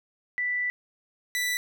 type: tone pair in turn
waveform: sine / sawtooth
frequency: 1975.5 / 1975.5 Hz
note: B6 / B6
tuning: 0 / 0 cents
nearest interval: unison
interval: 0 cents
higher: neither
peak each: -25 / -22 dBFS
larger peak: second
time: 0.38-0.7 / 1.35-1.57 s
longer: first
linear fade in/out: 0 ms
effects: none